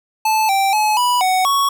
square tone with pitch steps, 872 / 781 / 854 / 982 / 745 / 1113 Hz, A5 / G5 / G#5 / B5 / F#5 / C#6, -16 / -7 / +48 / -10 / +12 / +7 cents, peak -14 dBFS, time 0.25-1.69 s, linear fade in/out 5 ms, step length 240 ms, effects none

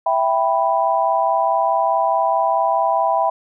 sine chord, E minor, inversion none, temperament equal, 659.3 / 784 / 987.8 Hz, E5 / G5 / B5, 0 / 0 / 0 cents, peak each -19 dBFS, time 0.06-3.3 s, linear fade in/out 5 ms, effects none

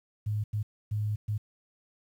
sine tone bursts at uneven times, 105.7 Hz, G#2, 31 cents sharp, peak -27 dBFS, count 4, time 0.26-0.44 / 0.53-0.63 / 0.91-1.16 / 1.28-1.38 s, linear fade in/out 10 ms, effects 10-bit

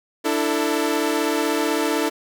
sawtooth chord, D suspended second, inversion none, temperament equal with one note detuned, 293.7 / 329.6 / 445.1 Hz, D4 / E4 / A4, 0 / 0 / +20 cents, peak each -20 dBFS, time 0.24-2.1 s, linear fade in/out 20 ms, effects none

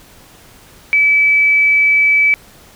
sine tone, 2300 Hz, D7, 37 cents flat, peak -8 dBFS, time 0.93-2.34 s, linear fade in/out 0 ms, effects pink hiss -43 dBFS RMS until 2.75 s

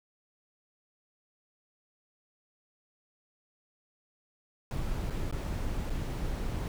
brown noise with dropouts, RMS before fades -33 dBFS, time 4.71-6.68 s, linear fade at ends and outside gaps 1 ms, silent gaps 5.1-5.105 / 5.312-5.325 / 5.898-5.902 s, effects none

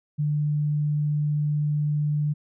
sine tone, 148.7 Hz, D3, 22 cents sharp, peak -21 dBFS, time 0.18-2.34 s, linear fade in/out 20 ms, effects none

